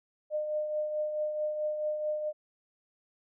sine tone with tremolo, 607 Hz, D#5, 43 cents flat, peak -27 dBFS, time 0.3-2.33 s, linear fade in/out 50 ms, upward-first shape triangle, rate 4.6 Hz, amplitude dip 50%, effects none

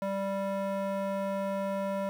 square tone with band-pass filter, 196 Hz, G3, in tune, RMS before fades -32 dBFS, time 0.02-2.09 s, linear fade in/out 0 ms, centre 670 Hz, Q 1.4, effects 9-bit

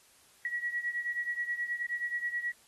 sine beating tone pair, 1920 / 1929.4 Hz, B6 / B6, -49 / -41 cents, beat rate 9.4 Hz, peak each -33 / -37 dBFS, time 0.45-2.52 s, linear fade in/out 2 ms, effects white hiss -62 dBFS RMS until 2.67 s + AAC 32 kbps

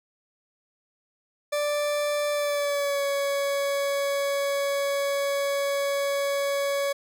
40% pulse tone with pitch glide, 587.3 to 560.8 Hz, D5 to C#5, 0 to +20 cents, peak -23 dBFS, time 1.52-6.93 s, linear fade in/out 10 ms, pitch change -80 cents, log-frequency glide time 2.32-3.04 s, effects none

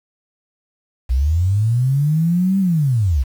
sine linear two-way sweep, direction up then down, 58.3 to 197.1 to 58.3 Hz, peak -13 dBFS, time 1.09-3.24 s, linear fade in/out 20 ms, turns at 2.59 s, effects 7-bit

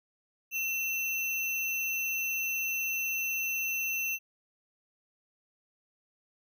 sine tone with sample-and-hold, 2692 Hz, E7, 36 cents sharp, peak -29 dBFS, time 0.51-4.19 s, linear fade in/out 50 ms, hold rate 8820 Hz, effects none

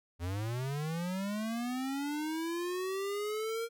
square linear sweep, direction up, 82.41 to 466.2 Hz, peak -34 dBFS, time 0.19-3.69 s, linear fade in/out 50 ms, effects none

